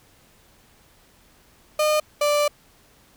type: tone pair in turn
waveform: 35% pulse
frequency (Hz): 609 / 588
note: D#5 / D5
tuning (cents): -37 / +2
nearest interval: minor second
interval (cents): 61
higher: first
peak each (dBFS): -16 / -16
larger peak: neither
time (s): 1.79-2 / 2.21-2.48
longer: second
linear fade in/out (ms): 5
effects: pink hiss -56 dBFS RMS until 3.16 s